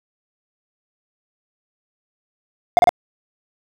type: tone bursts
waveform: triangle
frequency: 706 Hz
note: F5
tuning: 19 cents sharp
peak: -6 dBFS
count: 3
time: 2.77-2.892 s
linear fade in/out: 0 ms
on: 20 ms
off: 31 ms
effects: none